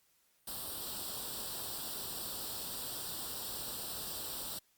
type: noise with comb filter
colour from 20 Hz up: white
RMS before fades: -41 dBFS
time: 0.47-4.59 s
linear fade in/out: 5 ms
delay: 0.23 ms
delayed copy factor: +0.8
effects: white hiss -72 dBFS RMS until 4.77 s + Opus 48 kbps